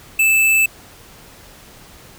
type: tone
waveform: square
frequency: 2632 Hz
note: E7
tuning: 3 cents flat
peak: -12 dBFS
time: 0.19-0.66 s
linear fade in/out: 5 ms
effects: pink hiss -43 dBFS RMS until 2.18 s